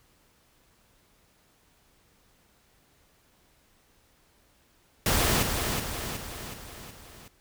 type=noise with echo; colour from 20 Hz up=pink; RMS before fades=-24 dBFS; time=5.06-5.43 s; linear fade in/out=2 ms; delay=370 ms; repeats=5; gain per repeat=-5 dB; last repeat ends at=7.28 s; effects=pink hiss -64 dBFS RMS until 7.4 s